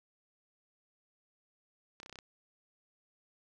clicks, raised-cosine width 0.2 ms, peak -30 dBFS, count 7, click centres 2.001 / 2.031 / 2.061 / 2.096 / 2.127 / 2.157 / 2.188 s, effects none

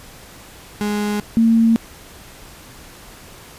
35% pulse / sine tone pair in turn, 207.7 / 227.5 Hz, G#3 / A#3, 0 / -42 cents, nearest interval major second, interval 158 cents, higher second, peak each -17 / -10 dBFS, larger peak second, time 0.81-1.2 / 1.37-1.76 s, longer neither, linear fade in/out 0 ms, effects pink hiss -41 dBFS RMS until 3.58 s + resampled to 32000 Hz

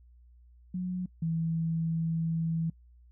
sine tone pair in turn, 181.7 / 163.59 Hz, F#3 / E3, -31 / -13 cents, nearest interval major second, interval 182 cents, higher first, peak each -30 / -27 dBFS, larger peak second, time 0.74-1.06 / 1.22-2.7 s, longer second, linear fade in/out 5 ms, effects noise-tail reverb RT60 0.1 s tail -25 dB re dry + added 60 Hz sine -54 dBFS peak until 3.11 s

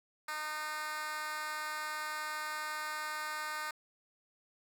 10% pulse tone with high-pass filter, 305.8 Hz, D#4, 30 cents flat, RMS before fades -39 dBFS, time 0.28-3.71 s, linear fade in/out 5 ms, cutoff 1200 Hz, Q 1.4, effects none

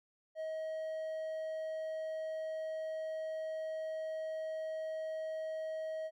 triangle tone, 634 Hz, D#5, 32 cents sharp, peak -35 dBFS, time 0.35-6.11 s, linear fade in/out 50 ms, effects none

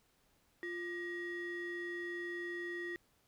triangle ring-modulated tone, 772 Hz, G5, 27 cents flat, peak -34 dBFS, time 0.63-2.96 s, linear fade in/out 0 ms, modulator 1120 Hz, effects pink hiss -73 dBFS RMS until 3.27 s

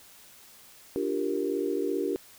sine chord, G minor seventh, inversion second, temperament equal, 293.7 / 349.2 / 392 / 466.2 Hz, D4 / F4 / G4 / Bb4, 0 / 0 / 0 / 0 cents, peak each -32 / -33 / -30 / -33 dBFS, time 0.96-2.16 s, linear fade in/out 0 ms, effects white hiss -53 dBFS RMS until 2.38 s

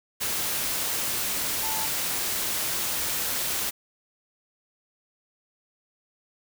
sine tone in noise, 881 Hz, A5, 2 cents sharp, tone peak -33 dBFS, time 1.62-1.87 s, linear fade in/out 20 ms, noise white, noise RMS -28 dBFS, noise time 0.2-3.71 s, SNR -8 dB, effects none

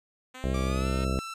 5% pulse linear sweep, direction up, 254.4 to 310 Hz, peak -30 dBFS, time 0.34-1.05 s, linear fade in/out 10 ms
harmonic tone, 65.5 Hz, C2, 2 cents sharp, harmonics 1 / 2 / 3 / 4 / 5 / 6 / 7 / 8 / 9 / 10, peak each -28 / -33 / -33 / -38 / -39 / -39 / -40 / -40 / -43 / -42 dBFS, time 0.44-1.19 s, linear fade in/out 0 ms
sawtooth tone with pitch glide, 1174.7 to 1333.9 Hz, D6 to E6, 0 to +20 cents, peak -32 dBFS, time 0.54-1.34 s, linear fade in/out 5 ms, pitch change +220 cents, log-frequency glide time 0.66-0.87 s
effects low-pass 10000 Hz 12 dB/octave

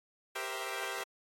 10% pulse chord, C dominant seventh, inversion second, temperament equal with one note detuned, 392 / 469.9 / 523.3 / 659.3 Hz, G4 / Bb4 / C5 / E5, 0 / +14 / 0 / 0 cents, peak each -32 / -34 / -34 / -34 dBFS, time 0.35-1.04 s, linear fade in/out 10 ms, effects AAC 48 kbps

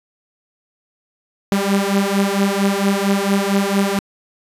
sawtooth beating tone pair, 196 / 200.4 Hz, G3 / G3, 0 / +38 cents, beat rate 4.4 Hz, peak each -14 dBFS, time 1.52-3.99 s, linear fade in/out 0 ms, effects resampled to 32000 Hz

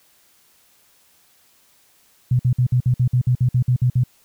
sine tone bursts, 124.7 Hz, B2, 17 cents sharp, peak -13 dBFS, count 13, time 2.31-4.037 s, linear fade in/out 5 ms, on 83 ms, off 54 ms, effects white hiss -57 dBFS RMS until 4.24 s

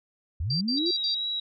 sine linear sweep, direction up, 66.6 to 365.9 Hz, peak -26 dBFS, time 0.4-0.91 s, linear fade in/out 5 ms
sine tone bursts, 4699 Hz, D8, in tune, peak -26 dBFS, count 4, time 0.5-1.147 s, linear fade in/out 5 ms, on 110 ms, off 69 ms
sine tone with vibrato, 3849 Hz, B7, 45 cents flat, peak -27 dBFS, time 0.77-1.4 s, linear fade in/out 5 ms, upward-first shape sine, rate 2.4 Hz, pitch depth 18 cents each way
effects none

